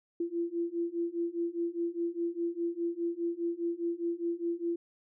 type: beating tone pair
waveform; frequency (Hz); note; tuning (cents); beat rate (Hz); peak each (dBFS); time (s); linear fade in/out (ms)
sine; 338 / 342.9; E4 / F4; +43 / -32; 4.9; -34 / -33; 0.2-4.76; 5
effects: none